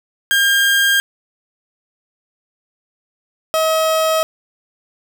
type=tone pair in turn; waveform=30% pulse; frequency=1607 / 637.7 Hz; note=G6 / D#5; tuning=+43 / +42 cents; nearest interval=octave + major third; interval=1601 cents; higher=first; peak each=-9 / -11 dBFS; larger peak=first; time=0.31-1 / 3.54-4.23 s; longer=neither; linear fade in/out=0 ms; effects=none